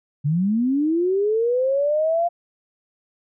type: linear sweep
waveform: sine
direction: up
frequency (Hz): 137.4 to 698.5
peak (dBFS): -17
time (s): 0.24-2.29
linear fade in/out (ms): 20
effects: none